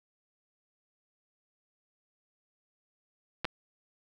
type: clicks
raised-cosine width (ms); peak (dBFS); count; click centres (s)
0.3; -15; 2; 3.446 / 3.452
effects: none